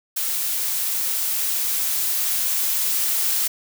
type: noise with level ramp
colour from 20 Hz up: blue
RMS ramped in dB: -24 to -21 dBFS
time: 0.16-3.48 s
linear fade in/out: 10 ms
effects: none